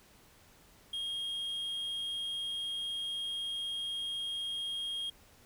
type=tone; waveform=triangle; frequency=3248 Hz; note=G#7; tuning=39 cents flat; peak=-33 dBFS; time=0.93-5.1 s; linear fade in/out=5 ms; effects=pink hiss -61 dBFS RMS until 5.45 s